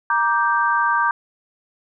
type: chord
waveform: sine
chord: G minor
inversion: first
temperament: just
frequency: 940.8 / 1176 / 1568 Hz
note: Bb5 / D6 / G6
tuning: +16 / +2 / 0 cents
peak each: -20 dBFS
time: 0.1-1.11 s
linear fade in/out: 2 ms
effects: none